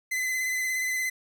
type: tone with vibrato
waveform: 45% pulse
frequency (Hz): 2031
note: B6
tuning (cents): +48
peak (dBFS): -26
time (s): 0.11-1.1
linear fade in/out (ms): 10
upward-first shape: triangle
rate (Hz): 17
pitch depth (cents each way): 31
effects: none